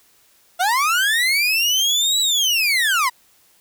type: linear two-way sweep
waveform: 30% pulse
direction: up then down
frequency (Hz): 679 to 3956 to 939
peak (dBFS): -13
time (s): 0.59-3.1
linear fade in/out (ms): 20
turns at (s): 2.2
effects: white hiss -56 dBFS RMS until 3.6 s